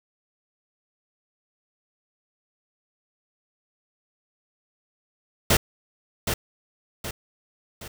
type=noise with echo; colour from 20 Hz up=pink; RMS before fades=-18 dBFS; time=5.5-5.57 s; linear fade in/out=5 ms; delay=770 ms; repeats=3; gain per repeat=-7 dB; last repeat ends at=7.88 s; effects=none